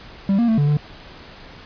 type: tone with pitch steps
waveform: triangle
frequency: 196.1 / 235.4 / 222.7 / 145.1 / 148 Hz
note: G3 / A#3 / A3 / D3 / D3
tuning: +1 / +17 / +21 / -21 / +14 cents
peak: -12 dBFS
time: 0.29-0.77 s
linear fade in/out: 2 ms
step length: 96 ms
effects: pink hiss -41 dBFS RMS until 1.65 s + resampled to 11025 Hz